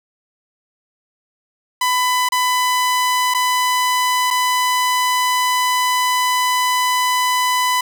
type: tone with dropouts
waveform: sawtooth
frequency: 1000 Hz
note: B5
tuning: 21 cents sharp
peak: -11 dBFS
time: 1.81-7.81 s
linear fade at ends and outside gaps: 5 ms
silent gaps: 2.289-2.32 / 3.34-3.346 / 4.305-4.308 s
effects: none